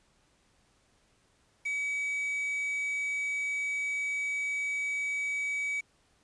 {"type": "tone with quantisation", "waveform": "triangle", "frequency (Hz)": 2277, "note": "C#7", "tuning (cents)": 46, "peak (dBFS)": -28, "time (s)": [1.65, 5.81], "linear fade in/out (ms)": 10, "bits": 8, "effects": ["pink hiss -68 dBFS RMS until 6.23 s", "resampled to 22050 Hz"]}